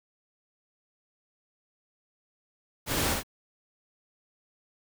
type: noise with echo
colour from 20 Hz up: pink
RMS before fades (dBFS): -29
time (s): 2.86-3.17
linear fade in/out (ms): 50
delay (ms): 64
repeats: 1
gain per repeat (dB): -2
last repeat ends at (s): 3.234
effects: none